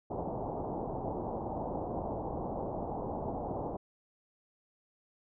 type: low-pass noise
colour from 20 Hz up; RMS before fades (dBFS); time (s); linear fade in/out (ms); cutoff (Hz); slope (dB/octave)
white; -37; 0.1-3.77; 10; 880; 48
effects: none